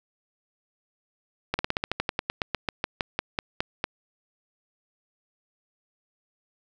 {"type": "slowing click train", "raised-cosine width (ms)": 0.3, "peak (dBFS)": -9, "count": 20, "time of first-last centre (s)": [1.54, 3.841], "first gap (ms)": 50, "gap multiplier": 1.09, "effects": []}